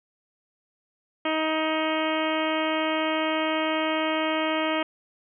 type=harmonic tone; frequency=314.7 Hz; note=D#4; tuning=20 cents sharp; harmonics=1 / 2 / 3 / 4 / 5 / 6 / 7 / 8 / 9 / 10; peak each=-28 / -28 / -32 / -32 / -38 / -36 / -34 / -37 / -37 / -36 dBFS; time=1.25-4.83 s; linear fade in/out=5 ms; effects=none